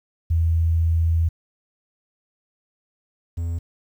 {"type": "tone pair in turn", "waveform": ["sine", "triangle"], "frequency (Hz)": [82.41, 84.29], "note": ["E2", "E2"], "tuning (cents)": [0, 39], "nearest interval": "unison", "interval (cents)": 39, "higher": "second", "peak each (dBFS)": [-16, -21], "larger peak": "first", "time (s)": [[0.3, 1.29], [3.37, 3.59]], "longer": "first", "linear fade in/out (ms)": 10, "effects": ["9-bit"]}